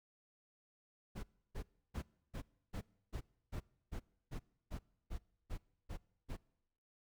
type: noise bursts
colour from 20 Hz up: brown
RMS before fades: -42 dBFS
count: 14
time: 1.15-6.37 s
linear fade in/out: 20 ms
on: 85 ms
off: 310 ms
effects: noise-tail reverb RT60 0.9 s tail -24 dB re dry